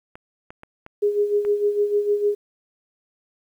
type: clicks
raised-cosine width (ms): 0.5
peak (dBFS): -25 / -24 / -25 / -24 / -23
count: 5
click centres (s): 0.155 / 0.505 / 0.634 / 0.864 / 1.45
type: tone with tremolo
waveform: sine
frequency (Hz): 412.3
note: G#4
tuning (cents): -13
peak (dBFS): -15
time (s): 1.02-2.35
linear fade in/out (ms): 10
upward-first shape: sine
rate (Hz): 6.6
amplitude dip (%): 65
effects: 9-bit